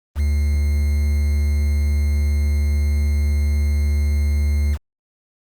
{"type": "tone with quantisation", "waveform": "triangle", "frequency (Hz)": 73.2, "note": "D2", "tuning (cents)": -5, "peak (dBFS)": -13, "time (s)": [0.15, 4.78], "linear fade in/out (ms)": 50, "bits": 6, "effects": ["Opus 32 kbps"]}